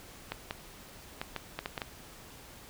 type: clicks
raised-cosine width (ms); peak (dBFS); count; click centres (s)
0.3; -18; 8; 0.32 / 0.509 / 1.215 / 1.363 / 1.59 / 1.659 / 1.778 / 1.818
effects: pink hiss -51 dBFS RMS until 2.69 s